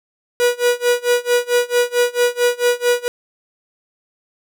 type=tone with tremolo; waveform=45% pulse; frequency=486 Hz; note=B4; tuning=28 cents flat; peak=-11 dBFS; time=0.4-3.08 s; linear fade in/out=0 ms; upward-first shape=sine; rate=4.5 Hz; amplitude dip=95%; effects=none